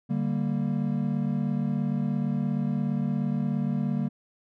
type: chord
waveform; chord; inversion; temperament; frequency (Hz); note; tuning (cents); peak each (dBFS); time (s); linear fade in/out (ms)
triangle; G minor; second; equal; 146.83 / 196 / 233.1; D3 / G3 / Bb3; 0 / 0 / 0; -27; 0.09-4.09; 20
effects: none